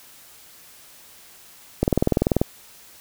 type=click train; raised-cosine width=2 ms; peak=-4 dBFS; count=13; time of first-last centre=1.83-2.415 s; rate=20.5 Hz; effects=white hiss -48 dBFS RMS until 3 s